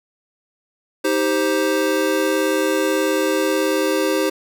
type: chord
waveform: square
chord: C minor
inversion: first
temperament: just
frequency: 314 / 392.4 / 523.3 Hz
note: Eb4 / G4 / C5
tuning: +16 / +2 / 0 cents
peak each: -22 dBFS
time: 1.04-4.3 s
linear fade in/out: 10 ms
effects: none